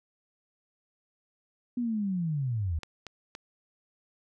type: linear sweep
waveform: sine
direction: down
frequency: 248.5 to 73.42 Hz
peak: -27 dBFS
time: 1.77-2.79 s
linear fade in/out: 5 ms
type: clicks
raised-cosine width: 0.2 ms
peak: -23 dBFS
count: 3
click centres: 2.833 / 3.067 / 3.351 s
effects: none